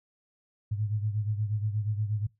sine beating tone pair, 104.5 / 112.9 Hz, G#2 / A2, +11 / +45 cents, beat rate 8.4 Hz, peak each -28 / -34 dBFS, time 0.71-2.27 s, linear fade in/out 10 ms, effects noise-tail reverb RT60 0.2 s tail -21 dB re dry

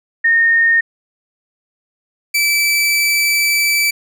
sine / sawtooth tone pair in turn, 1838 / 2316 Hz, A#6 / D7, -25 / -25 cents, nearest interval major third, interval 400 cents, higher second, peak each -9 dBFS, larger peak neither, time 0.24-0.81 / 2.34-3.91 s, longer second, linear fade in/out 10 ms, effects none

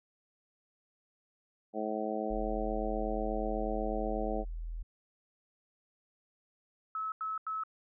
harmonic tone, 108.2 Hz, A2, 29 cents flat, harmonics 2 / 3 / 4 / 5 / 6 / 7, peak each -39 / -39 / -39 / -39 / -39 / -39 dBFS, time 1.73-4.45 s, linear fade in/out 50 ms
sine tone, 41 Hz, E1, 9 cents flat, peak -36 dBFS, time 2.3-4.83 s, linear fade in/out 10 ms
sine tone bursts, 1296 Hz, E6, 30 cents flat, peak -33 dBFS, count 3, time 6.95-7.636 s, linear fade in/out 2 ms, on 170 ms, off 88 ms
effects none

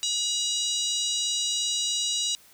harmonic tone, 963 Hz, B5, 44 cents flat, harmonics 3 / 4 / 5 / 6 / 7 / 8 / 9, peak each -32 / -28 / -35 / -33 / -34 / -36 / -40 dBFS, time 0.03-2.35 s, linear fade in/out 0 ms, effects white hiss -55 dBFS RMS until 2.53 s

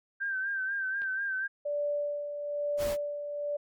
sine tone with vibrato, 1568 Hz, G6, in tune, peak -29 dBFS, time 0.2-1.48 s, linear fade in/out 20 ms, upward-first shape sine, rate 4.1 Hz, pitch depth 52 cents each way
clicks, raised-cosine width 0.3 ms, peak -32 / -38 dBFS, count 2, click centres 1.019 / 1.034 s
sine tone with tremolo, 583 Hz, D5, 13 cents flat, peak -27 dBFS, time 1.65-3.57 s, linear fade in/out 10 ms, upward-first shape sine, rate 1.1 Hz, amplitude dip 55%
pink noise, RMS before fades -38 dBFS, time 2.77-2.97 s, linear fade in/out 50 ms
effects MP3 96 kbps

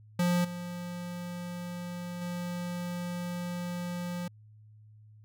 square tone with level steps, 176.1 Hz, F3, 15 cents sharp, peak -25 / -37 / -34 dBFS, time 0.19-4.28 s, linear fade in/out 5 ms, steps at 0.44 / 2.21 s, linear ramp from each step 10 ms, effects added 107 Hz sine -52 dBFS peak until 5.24 s

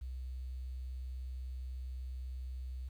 sine tone, 63.7 Hz, C2, 46 cents flat, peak -39 dBFS, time 0.01-2.89 s, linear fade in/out 10 ms, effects 11-bit

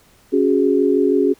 sine chord, C# suspended fourth, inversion none, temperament just, 277.2 / 369.6 / 415.8 Hz, C#4 / F#4 / G#4, 0 / -2 / +2 cents, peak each -17 dBFS, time 0.32-1.34 s, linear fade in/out 20 ms, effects pink hiss -53 dBFS RMS until 1.39 s

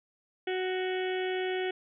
harmonic tone, 371 Hz, F#4, 5 cents sharp, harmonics 1 / 2 / 4 / 5 / 6 / 7 / 8 / 9, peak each -30 / -38 / -42 / -41 / -42 / -48 / -44 / -46 dBFS, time 0.47-1.71 s, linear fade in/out 5 ms, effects none

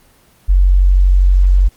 sine tone, 46.25 Hz, F#1, in tune, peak -6 dBFS, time 0.48-1.69 s, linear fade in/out 20 ms, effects pink hiss -50 dBFS RMS until 1.76 s + Opus 24 kbps

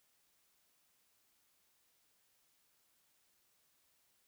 silence, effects white hiss -75 dBFS RMS until 4.27 s

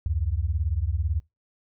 sine beating tone pair, 70.2 / 88.2 Hz, C#2 / F2, +22 / +18 cents, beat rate 18 Hz, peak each -26 dBFS, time 0.06-1.2 s, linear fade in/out 0 ms, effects noise-tail reverb RT60 0.2 s tail -20 dB re dry

